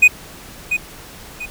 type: tone with echo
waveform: triangle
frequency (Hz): 2489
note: D#7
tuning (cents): 0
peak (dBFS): -3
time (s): 0.02-0.08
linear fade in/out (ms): 10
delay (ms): 690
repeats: 2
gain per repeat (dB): -10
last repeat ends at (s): 1.46
effects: pink hiss -38 dBFS RMS until 1.5 s